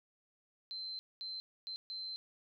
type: tone bursts at uneven times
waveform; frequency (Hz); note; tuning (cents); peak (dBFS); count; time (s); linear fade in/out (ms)
sine; 4096; C8; -38; -40; 4; 0.71-0.99 / 1.21-1.4 / 1.67-1.76 / 1.9-2.16; 0
effects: none